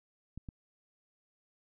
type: clicks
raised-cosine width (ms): 5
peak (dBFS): -30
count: 2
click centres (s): 0.376 / 0.488
effects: none